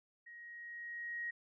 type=tone with level ramp; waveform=sine; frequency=1887 Hz; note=A#6; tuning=21 cents sharp; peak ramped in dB=-51 to -37 dBFS; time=0.26-1.31 s; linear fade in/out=10 ms; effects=none